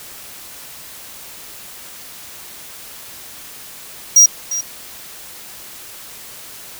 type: tone with echo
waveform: square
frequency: 5730 Hz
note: F8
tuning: 44 cents sharp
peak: -5 dBFS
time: 4.16-4.26 s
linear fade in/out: 5 ms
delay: 350 ms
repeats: 1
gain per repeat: -14 dB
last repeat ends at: 4.61 s
effects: white hiss -36 dBFS RMS until 6.79 s